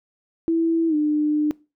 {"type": "tone with pitch glide", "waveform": "sine", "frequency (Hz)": [329.6, 300.5], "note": ["E4", "D4"], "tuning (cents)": [0, 40], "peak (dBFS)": -17, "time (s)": [0.48, 1.51], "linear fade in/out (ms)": 0, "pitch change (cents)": -160, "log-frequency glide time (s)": [0.88, 0.95], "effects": ["noise-tail reverb RT60 0.3 s tail -23 dB re dry"]}